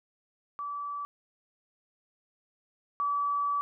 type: tone pair in turn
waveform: sine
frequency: 1154 / 1148.9 Hz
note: D6 / D6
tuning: -31 / -38 cents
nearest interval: unison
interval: 7 cents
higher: first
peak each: -33 / -26 dBFS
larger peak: second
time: 0.59-1.05 / 3-3.61 s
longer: second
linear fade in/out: 0 ms
effects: none